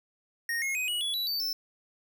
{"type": "tone with pitch steps", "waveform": "square", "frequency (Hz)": [1858, 2159, 2509, 2916, 3388, 3937, 4575, 5316], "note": ["A#6", "C#7", "D#7", "F#7", "G#7", "B7", "D8", "E8"], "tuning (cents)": [-6, -46, 14, -26, 34, -6, -46, 14], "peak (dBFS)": -29, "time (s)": [0.49, 1.53], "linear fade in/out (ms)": 2, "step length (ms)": 130, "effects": []}